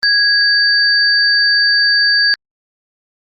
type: tone pair together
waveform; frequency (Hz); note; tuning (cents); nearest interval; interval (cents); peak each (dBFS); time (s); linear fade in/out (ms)
sine; 1653 / 4622; G#6 / D8; -9 / -28; octave + tritone; 1781; -12; 0.03-2.34; 0
effects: Opus 32 kbps